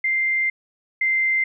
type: tone pair in turn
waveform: sine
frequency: 2093 / 2084 Hz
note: C7 / C7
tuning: 0 / -7 cents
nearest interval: unison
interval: 7 cents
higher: first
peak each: -18 / -17 dBFS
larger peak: second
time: 0.04-0.5 / 1.01-1.44 s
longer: first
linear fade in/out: 5 ms
effects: none